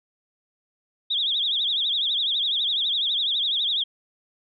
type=tone with vibrato; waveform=sine; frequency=3520 Hz; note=A7; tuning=in tune; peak=-21 dBFS; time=1.1-3.84 s; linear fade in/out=10 ms; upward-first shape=triangle; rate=12 Hz; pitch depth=190 cents each way; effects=none